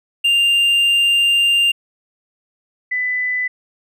triangle / sine tone pair in turn, 2794 / 1998 Hz, F7 / B6, 0 / +20 cents, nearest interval tritone, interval 580 cents, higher first, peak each -10 / -17 dBFS, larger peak first, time 0.24-1.72 / 2.91-3.48 s, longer first, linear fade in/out 10 ms, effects none

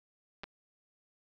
clicks, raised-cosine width 0.3 ms, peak -26 dBFS, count 2, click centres 0.435 / 0.44 s, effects resampled to 16000 Hz

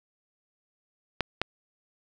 clicks, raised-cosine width 0.3 ms, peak -9 dBFS, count 2, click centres 1.207 / 1.416 s, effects none

